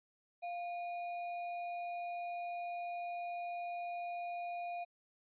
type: tone with sample-and-hold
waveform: sine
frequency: 698.5 Hz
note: F5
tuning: in tune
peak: -38 dBFS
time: 0.42-4.85 s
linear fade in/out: 20 ms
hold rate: 3150 Hz
effects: resampled to 8000 Hz